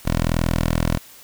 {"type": "tone", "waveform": "10% pulse", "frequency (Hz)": 41.2, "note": "E1", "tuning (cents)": 0, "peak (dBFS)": -10, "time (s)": [0.05, 0.98], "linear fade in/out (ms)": 10, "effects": ["white hiss -45 dBFS RMS until 1.23 s"]}